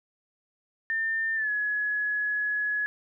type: tone with pitch glide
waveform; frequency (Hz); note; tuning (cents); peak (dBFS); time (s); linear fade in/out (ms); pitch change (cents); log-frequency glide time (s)
sine; 1800 to 1689.2; A6 to G#6; +39 to +29; -25; 0.9-2.86; 0; -110; 1.35-1.5
effects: none